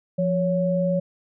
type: tone pair together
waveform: sine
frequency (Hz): 174.61 / 557.9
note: F3 / C#5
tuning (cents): 0 / +11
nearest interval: octave + minor sixth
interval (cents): 2011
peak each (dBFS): -22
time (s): 0.18-1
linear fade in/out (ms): 10
effects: none